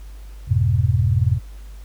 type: tone cluster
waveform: sine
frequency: 87.1 / 105.7 / 126.8 Hz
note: F2 / G#2 / B2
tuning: -4 / +31 / +46 cents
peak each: -19 dBFS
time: 0.47-1.4 s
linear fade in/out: 50 ms
effects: added 50 Hz sine -34 dBFS peak until 1.84 s + pink hiss -52 dBFS RMS until 1.84 s